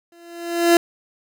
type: tone with exponential growth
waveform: 30% pulse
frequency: 341.2 Hz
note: F4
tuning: 40 cents flat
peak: -6 dBFS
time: 0.12-0.77 s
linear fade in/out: 2 ms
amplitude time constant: 140 ms
effects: none